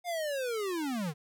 square linear sweep, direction down, 718 to 138.59 Hz, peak -32 dBFS, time 0.04-1.14 s, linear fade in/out 50 ms, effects none

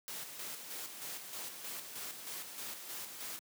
white noise with tremolo, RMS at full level -43 dBFS, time 0.08-3.39 s, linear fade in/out 0 ms, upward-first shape square, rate 3.2 Hz, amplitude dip 45%, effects high-pass 150 Hz 12 dB/octave

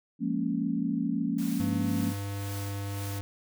sine chord, Bb minor seventh, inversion second, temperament equal, 174.61 / 207.7 / 233.1 / 277.2 Hz, F3 / Ab3 / Bb3 / Db4, 0 / 0 / 0 / 0 cents, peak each -33 / -33 / -31 / -31 dBFS, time 0.19-2.14 s, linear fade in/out 50 ms
white noise with tremolo, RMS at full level -43 dBFS, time 1.38-3.19 s, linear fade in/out 5 ms, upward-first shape sine, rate 1.9 Hz, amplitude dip 60%
square tone, 100 Hz, G2, 35 cents sharp, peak -33 dBFS, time 1.6-3.21 s, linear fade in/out 0 ms
effects none

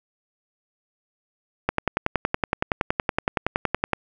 click train, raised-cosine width 0.5 ms, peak -5 dBFS, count 25, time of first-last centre 1.69-3.933 s, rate 10.7 Hz, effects none

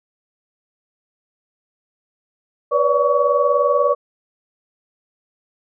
sine tone cluster, 490.2 / 567 / 587 / 1128 Hz, B4 / C#5 / D5 / C#6, -13 / +39 / -1 / +30 cents, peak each -19 dBFS, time 2.71-3.95 s, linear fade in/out 20 ms, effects none

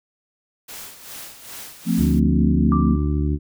white noise with tremolo, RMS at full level -35 dBFS, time 0.68-2.2 s, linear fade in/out 10 ms, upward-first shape sine, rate 2.5 Hz, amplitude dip 65%
sine chord, F major, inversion none, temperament equal with one note detuned, 174.61 / 224.6 / 261.6 Hz, F3 / A3 / C4, 0 / +36 / 0 cents, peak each -20 / -20 / -23 dBFS, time 1.85-2.98 s, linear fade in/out 50 ms
harmonic tone, 73.42 Hz, D2, in tune, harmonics 1 / 2 / 3 / 4 / 5, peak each -20 / -24 / -30 / -26 / -32 dBFS, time 1.97-3.39 s, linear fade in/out 50 ms
sine tone with exponential decay, 1174.7 Hz, D6, in tune, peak -20 dBFS, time 2.72-3.28 s, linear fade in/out 1 ms, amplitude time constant 120 ms
effects none

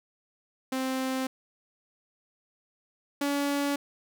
sawtooth tone pair in turn, 261.6 / 284.1 Hz, C4 / C#4, 0 / +43 cents, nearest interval minor second, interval 143 cents, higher second, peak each -24 / -22 dBFS, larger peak second, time 0.72-1.27 / 3.21-3.76 s, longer neither, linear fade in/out 5 ms, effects none

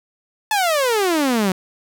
sawtooth exponential sweep, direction down, 880 to 180.6 Hz, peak -12 dBFS, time 0.51-1.52 s, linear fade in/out 2 ms, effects none

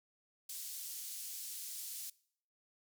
white band-pass noise, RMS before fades -45 dBFS, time 0.49-2.1 s, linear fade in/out 5 ms, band 4800 to 16000 Hz, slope 12 dB/octave, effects noise-tail reverb RT60 0.6 s tail -22 dB re dry

